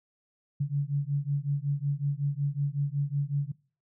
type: beating tone pair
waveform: sine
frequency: 139.9 / 145.3 Hz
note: C#3 / D3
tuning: +16 / -18 cents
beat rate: 5.4 Hz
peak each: -29 dBFS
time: 0.6-3.52 s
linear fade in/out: 10 ms
effects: noise-tail reverb RT60 0.4 s tail -22 dB re dry